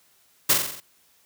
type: noise with echo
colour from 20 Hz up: white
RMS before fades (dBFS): -17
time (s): 0.49-0.54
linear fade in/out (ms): 10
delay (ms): 44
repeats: 6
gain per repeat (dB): -4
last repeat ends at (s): 0.804
effects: white hiss -61 dBFS RMS until 1.25 s + high-pass 60 Hz 12 dB/octave